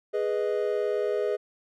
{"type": "chord", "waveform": "triangle", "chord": "G# minor", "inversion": "none", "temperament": "equal", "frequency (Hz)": [415.3, 493.9, 622.3], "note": ["G#4", "B4", "D#5"], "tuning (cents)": [0, 0, 0], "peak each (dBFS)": [-25, -28, -29], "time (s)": [0.13, 1.37], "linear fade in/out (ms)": 20, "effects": []}